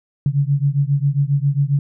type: beating tone pair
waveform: sine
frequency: 138.1 / 145.5 Hz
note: C#3 / D3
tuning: -6 / -16 cents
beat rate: 7.4 Hz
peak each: -17 / -18 dBFS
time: 0.26-1.79 s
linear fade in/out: 2 ms
effects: none